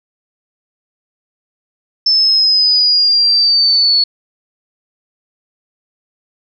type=exponential sweep; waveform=sine; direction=down; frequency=5290 to 4396 Hz; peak=-8 dBFS; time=2.06-4.04 s; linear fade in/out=5 ms; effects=none